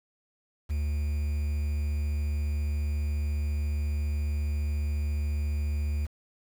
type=tone with quantisation; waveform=triangle; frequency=73.8 Hz; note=D2; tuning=9 cents sharp; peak=-24 dBFS; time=0.69-6.07 s; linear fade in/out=20 ms; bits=8; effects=none